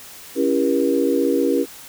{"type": "chord", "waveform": "sine", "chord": "C# diminished seventh", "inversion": "none", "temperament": "just", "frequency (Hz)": [277.2, 332.6, 399.1, 479], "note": ["C#4", "E4", "G4", "Bb4"], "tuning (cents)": [0, 16, 31, 47], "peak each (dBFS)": [-20, -22, -22, -21], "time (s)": [0.35, 1.66], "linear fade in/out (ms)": 50, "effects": ["white hiss -40 dBFS RMS until 1.88 s"]}